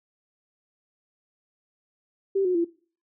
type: tone with pitch steps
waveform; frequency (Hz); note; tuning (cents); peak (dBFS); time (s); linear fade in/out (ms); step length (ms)
sine; 389.8 / 363.7 / 339.3; G4 / F#4 / F4; -10 / -30 / -50; -20; 2.35-2.647; 10; 99
effects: noise-tail reverb RT60 0.4 s tail -19 dB re dry